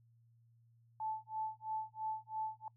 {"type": "tone with tremolo", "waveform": "sine", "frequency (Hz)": 873, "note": "A5", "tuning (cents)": -14, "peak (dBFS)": -35, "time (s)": [1, 2.68], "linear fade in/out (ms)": 2, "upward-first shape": "sine", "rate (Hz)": 3, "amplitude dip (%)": 100, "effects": ["noise-tail reverb RT60 0.1 s tail -23 dB re dry", "added 116 Hz sine -65 dBFS peak until 2.76 s"]}